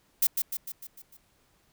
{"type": "noise with echo", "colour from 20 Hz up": "violet", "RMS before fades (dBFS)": -22, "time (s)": [0.22, 0.27], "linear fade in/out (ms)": 5, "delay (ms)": 150, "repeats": 6, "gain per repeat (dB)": -5, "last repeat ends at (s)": 1.17, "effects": ["pink hiss -67 dBFS RMS until 1.72 s"]}